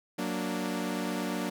sawtooth chord, Gb augmented, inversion none, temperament equal, 185 / 233.1 / 293.7 Hz, Gb3 / Bb3 / D4, 0 / 0 / 0 cents, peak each -31 dBFS, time 0.18-1.5 s, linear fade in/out 10 ms, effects none

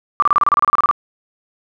sine tone bursts, 1175 Hz, D6, 1 cent sharp, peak -9 dBFS, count 14, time 0.2-0.912 s, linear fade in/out 0 ms, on 23 ms, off 30 ms, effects none

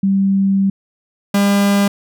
sine / 45% pulse tone pair in turn, 195.1 / 200.8 Hz, G3 / G3, -8 / +42 cents, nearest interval unison, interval 50 cents, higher second, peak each -11 dBFS, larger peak neither, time 0.03-0.7 / 1.34-1.88 s, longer first, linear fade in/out 5 ms, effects none

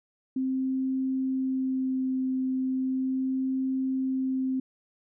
sine tone with vibrato, 261.6 Hz, C4, in tune, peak -25 dBFS, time 0.36-4.6 s, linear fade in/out 5 ms, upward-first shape sine, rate 0.37 Hz, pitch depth 10 cents each way, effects none

